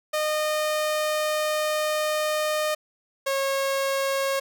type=tone pair in turn; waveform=sawtooth; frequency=612 / 545.2 Hz; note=D#5 / C#5; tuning=-29 / -29 cents; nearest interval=major second; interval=200 cents; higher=first; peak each=-19 dBFS; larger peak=neither; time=0.13-2.75 / 3.26-4.4 s; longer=first; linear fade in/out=10 ms; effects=none